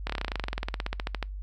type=slowing click train; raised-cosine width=0.3 ms; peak=-14 dBFS; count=25; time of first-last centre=0.07-1.227 s; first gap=26 ms; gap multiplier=1.05; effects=noise-tail reverb RT60 0.2 s tail -26 dB re dry + added 49 Hz sine -34 dBFS peak until 1.42 s